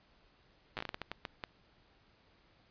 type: slowing click train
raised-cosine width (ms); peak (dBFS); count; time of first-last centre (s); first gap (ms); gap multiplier
0.3; -22; 12; 0.77-1.438; 8; 1.37
effects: pink hiss -67 dBFS RMS until 2.7 s + resampled to 11025 Hz